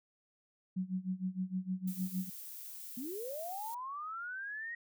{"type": "tone with tremolo", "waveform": "sine", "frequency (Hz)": 185.8, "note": "F#3", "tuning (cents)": 7, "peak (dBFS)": -31, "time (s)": [0.76, 2.3], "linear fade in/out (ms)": 10, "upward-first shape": "sine", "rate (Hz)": 6.5, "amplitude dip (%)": 90}
{"type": "noise", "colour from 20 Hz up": "violet", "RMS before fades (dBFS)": -47, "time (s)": [1.87, 3.75], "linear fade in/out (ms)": 10}
{"type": "linear sweep", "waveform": "sine", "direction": "up", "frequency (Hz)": [226, 1900], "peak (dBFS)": -39, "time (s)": [2.97, 4.75], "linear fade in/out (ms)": 5}
{"effects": []}